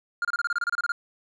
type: tone bursts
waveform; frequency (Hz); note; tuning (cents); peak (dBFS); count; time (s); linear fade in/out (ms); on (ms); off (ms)
triangle; 1408; F6; +14; -21; 13; 0.22-0.92; 2; 28; 28
effects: resampled to 22050 Hz